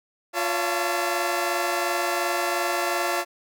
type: tone cluster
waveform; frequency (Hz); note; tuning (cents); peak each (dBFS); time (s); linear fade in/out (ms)
20% pulse; 351.4 / 564 / 680 / 883; F4 / C#5 / F5 / A5; +11 / +30 / -46 / +6; -24 / -24 / -23 / -25; 0.33-3.25; 50
effects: none